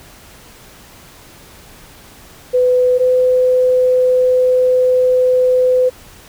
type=tone pair in turn; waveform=sine; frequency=501 / 506.2 Hz; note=B4 / B4; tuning=+25 / +43 cents; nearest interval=unison; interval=18 cents; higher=second; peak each=-9 dBFS; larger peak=neither; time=2.53-2.99 / 2.99-5.9 s; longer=second; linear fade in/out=20 ms; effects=pink hiss -41 dBFS RMS until 6.28 s